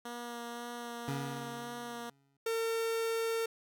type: tone with vibrato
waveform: 10% pulse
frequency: 237.9 Hz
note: A#3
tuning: 35 cents sharp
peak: -32 dBFS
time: 0.05-2.1 s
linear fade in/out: 5 ms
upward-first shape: sine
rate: 1.9 Hz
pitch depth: 13 cents each way
type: tone with exponential decay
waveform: 25% pulse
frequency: 138.59 Hz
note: C#3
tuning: in tune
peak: -30 dBFS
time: 1.08-2.37 s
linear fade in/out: 2 ms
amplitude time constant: 280 ms
type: tone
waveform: 45% pulse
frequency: 454.1 Hz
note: A#4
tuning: 45 cents flat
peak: -31 dBFS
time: 2.46-3.46 s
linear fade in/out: 5 ms
effects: none